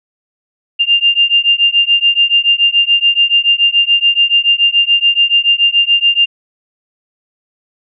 sine beating tone pair, 2794 / 2801 Hz, F7 / F7, 0 / +4 cents, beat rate 7 Hz, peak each -11 dBFS, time 0.79-6.26 s, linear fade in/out 20 ms, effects none

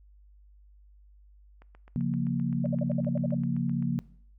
click train, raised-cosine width 0.5 ms, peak -38 dBFS, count 18, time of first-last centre 1.62-3.825 s, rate 7.71 Hz
sine chord, Bb minor, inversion first, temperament equal with one note detuned, 138.59 / 175.63 / 233.1 Hz, Db3 / F3 / Bb3, 0 / +10 / 0 cents, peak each -30 dBFS, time 1.96-3.99 s, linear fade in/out 0 ms
sine tone bursts, 587.3 Hz, D5, in tune, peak -30 dBFS, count 9, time 2.64-3.345 s, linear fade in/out 5 ms, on 25 ms, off 60 ms
effects noise-tail reverb RT60 0.6 s tail -21 dB re dry + added 50 Hz sine -53 dBFS peak until 4.38 s

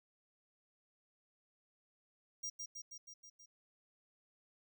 square tone with echo, 5700 Hz, F8, 34 cents sharp, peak -40 dBFS, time 2.43-2.5 s, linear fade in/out 10 ms, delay 160 ms, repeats 6, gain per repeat -3 dB, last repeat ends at 3.46 s, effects none

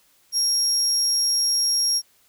35% pulse tone, 5588 Hz, F8, in tune, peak -16 dBFS, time 0.32-2.02 s, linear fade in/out 50 ms, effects white hiss -60 dBFS RMS until 2.28 s

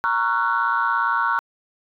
sine chord, Gb major seventh, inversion first, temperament equal with one note detuned, 932.3 / 1108.7 / 1362.6 / 1480 Hz, Bb5 / Db6 / F6 / Gb6, 0 / 0 / -43 / 0 cents, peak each -23 dBFS, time 0.04-1.39 s, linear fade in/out 0 ms, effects tanh soft clip ceiling -10 dBFS

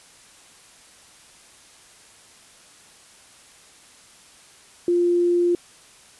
sine tone, 349.2 Hz, F4, in tune, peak -16 dBFS, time 4.88-5.55 s, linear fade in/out 2 ms, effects white hiss -50 dBFS RMS until 6.19 s + resampled to 24000 Hz

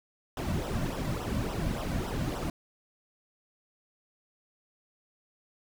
brown noise with flanger, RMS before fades -32 dBFS, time 0.37-2.5 s, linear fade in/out 2 ms, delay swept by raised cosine 0.44 to 2.44 ms, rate 3.5 Hz, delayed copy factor -0.8, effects none

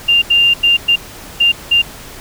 sine tone bursts at uneven times, 2794 Hz, F7, in tune, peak -7 dBFS, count 6, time 0.08-0.22 / 0.3-0.54 / 0.63-0.77 / 0.88-0.96 / 1.4-1.52 / 1.71-1.82 s, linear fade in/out 10 ms, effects pink hiss -33 dBFS RMS until 2.2 s

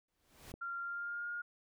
pink noise with exponential growth, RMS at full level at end -49 dBFS, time 0.08-0.52 s, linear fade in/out 5 ms, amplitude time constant 95 ms
click, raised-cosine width 2 ms, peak -33 dBFS, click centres 0.54 s
sine tone with pitch glide, 1385 to 1422.3 Hz, F6 to F6, -15 to +31 cents, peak -38 dBFS, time 0.61-1.42 s, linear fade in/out 10 ms, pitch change +46 cents, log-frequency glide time 0.8-1.29 s
effects none

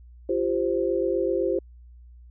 sine chord, F suspended second, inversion none, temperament equal with one note detuned, 344.2 / 392 / 523.3 Hz, F4 / G4 / C5, -25 / 0 / 0 cents, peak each -26 dBFS, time 0.29-1.59 s, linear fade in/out 5 ms, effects added 60 Hz sine -45 dBFS peak until 2.3 s

